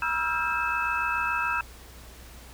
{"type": "tone cluster", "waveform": "sine", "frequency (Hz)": [959, 1310, 1377, 1596, 2608], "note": ["A#5", "E6", "F6", "G6", "E7"], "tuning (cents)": [49, -11, -25, 31, -19], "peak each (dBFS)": -31, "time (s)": [0.02, 1.61], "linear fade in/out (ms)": 2, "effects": ["added 60 Hz sine -46 dBFS peak until 2.53 s", "pink hiss -49 dBFS RMS until 2.53 s"]}